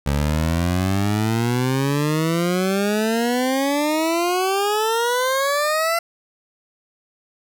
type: exponential sweep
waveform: 20% pulse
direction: up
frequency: 69.3 to 683 Hz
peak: -13 dBFS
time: 0.06-5.99 s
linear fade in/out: 5 ms
effects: none